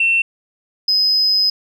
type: tone pair in turn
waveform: sine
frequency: 2700 / 5049 Hz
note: E7 / D#8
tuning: +41 / +25 cents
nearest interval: major seventh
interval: 1084 cents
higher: second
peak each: -11 dBFS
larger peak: neither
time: 0-0.22 / 0.88-1.5 s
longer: second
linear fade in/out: 5 ms
effects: tanh soft clip ceiling -8 dBFS